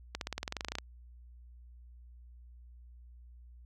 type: accelerating click train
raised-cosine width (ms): 0.2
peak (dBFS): -18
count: 15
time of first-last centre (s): 0.15-0.785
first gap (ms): 62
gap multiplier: 0.95
effects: added 60 Hz sine -51 dBFS peak until 3.65 s